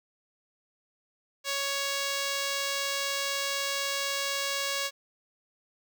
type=tone; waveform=5% pulse; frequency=556 Hz; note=C#5; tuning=5 cents sharp; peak=-17 dBFS; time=1.44-4.91 s; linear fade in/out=50 ms; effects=none

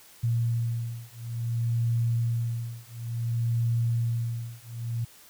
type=beating tone pair; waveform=sine; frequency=116.54 / 117.11 Hz; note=A#2 / A#2; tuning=0 / +8 cents; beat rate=0.57 Hz; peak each=-28 dBFS; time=0.23-5.05 s; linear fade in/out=10 ms; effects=white hiss -53 dBFS RMS until 5.29 s

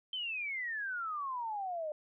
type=exponential sweep; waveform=sine; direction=down; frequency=3136 to 593 Hz; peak=-35 dBFS; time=0.13-1.92 s; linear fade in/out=2 ms; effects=none

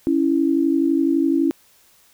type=tone pair together; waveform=sine; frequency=277.7 / 329.6 Hz; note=C#4 / E4; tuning=+3 / 0 cents; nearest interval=minor third; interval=297 cents; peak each=-18 dBFS; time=0.07-1.51 s; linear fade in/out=0 ms; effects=white hiss -55 dBFS RMS until 2.13 s

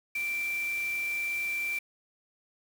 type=tone in noise; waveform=sine; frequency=2349 Hz; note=D7; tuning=in tune; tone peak=-29 dBFS; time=0.15-1.79 s; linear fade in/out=5 ms; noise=white; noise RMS=-45 dBFS; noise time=0.15-1.79 s; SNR=+13 dB; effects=none

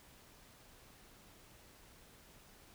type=silence; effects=pink hiss -61 dBFS RMS until 2.74 s

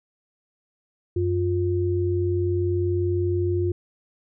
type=tone pair together; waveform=sine; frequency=93.36 / 352.7 Hz; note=F#2 / F4; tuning=+16 / +17 cents; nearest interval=octave + major seventh; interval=2301 cents; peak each=-23 dBFS; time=1.16-3.72 s; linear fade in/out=5 ms; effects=none

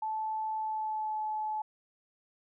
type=tone with pitch glide; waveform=sine; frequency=872 to 860.5 Hz; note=A5 to A5; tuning=-16 to -39 cents; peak=-31 dBFS; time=0.02-1.62 s; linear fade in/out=5 ms; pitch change=-23 cents; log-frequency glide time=0.56-1.21 s; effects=none

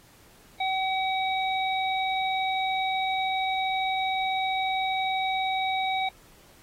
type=harmonic tone; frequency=760 Hz; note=F#5; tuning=46 cents sharp; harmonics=1 / 3 / 5; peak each=-26 / -31 / -33 dBFS; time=0.6-6.09 s; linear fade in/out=5 ms; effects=pink hiss -56 dBFS RMS until 6.62 s + AAC 48 kbps

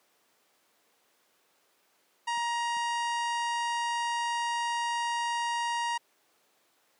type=harmonic tone; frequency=943 Hz; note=A#5; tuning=20 cents sharp; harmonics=1 / 2 / 3 / 4 / 5 / 6 / 7 / 8 / 9 / 10; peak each=-29 / -36 / -39 / -47 / -47 / -47 / -49 / -53 / -52 / -52 dBFS; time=2.27-5.98 s; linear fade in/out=10 ms
type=clicks; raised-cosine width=5 ms; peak=-30 dBFS; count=2; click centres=2.375 / 2.768 s
effects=pink hiss -68 dBFS RMS until 6.99 s + high-pass 400 Hz 12 dB/octave

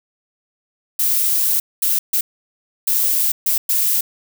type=noise bursts at uneven times; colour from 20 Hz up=violet; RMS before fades=-17 dBFS; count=6; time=0.99-1.6 / 1.82-1.99 / 2.13-2.21 / 2.87-3.32 / 3.46-3.58 / 3.69-4.01 s; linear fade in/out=5 ms; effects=none

